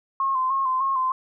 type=tone with vibrato; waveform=sine; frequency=1058 Hz; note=C6; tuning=19 cents sharp; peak=-20 dBFS; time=0.2-1.12 s; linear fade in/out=2 ms; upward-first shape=square; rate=3.3 Hz; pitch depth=39 cents each way; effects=none